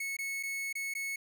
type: tone with dropouts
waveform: 45% pulse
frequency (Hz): 2200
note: C#7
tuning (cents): -14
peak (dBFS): -34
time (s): 0-1.16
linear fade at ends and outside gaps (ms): 5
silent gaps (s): 0.168-0.187 / 0.429-0.433 / 0.728-0.752 / 0.939-0.95
effects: none